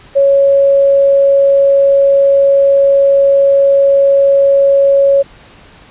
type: tone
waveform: sine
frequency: 554.4 Hz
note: C#5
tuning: in tune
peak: -5 dBFS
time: 0.15-5.23 s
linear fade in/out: 20 ms
effects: pink hiss -40 dBFS RMS until 5.9 s + resampled to 8000 Hz